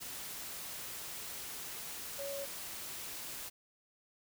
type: tone in noise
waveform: sine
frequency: 559 Hz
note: C#5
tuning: 14 cents sharp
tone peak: -39 dBFS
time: 2.18-2.46 s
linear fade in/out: 20 ms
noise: white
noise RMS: -44 dBFS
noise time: 0-3.5 s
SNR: +2 dB
effects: none